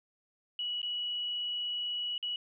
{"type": "tone with dropouts", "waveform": "sine", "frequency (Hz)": 2931, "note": "F#7", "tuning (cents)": -17, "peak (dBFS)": -32, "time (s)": [0.59, 2.36], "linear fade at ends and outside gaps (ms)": 2, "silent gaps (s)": [[0.817, 0.829], [2.18, 2.227]], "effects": []}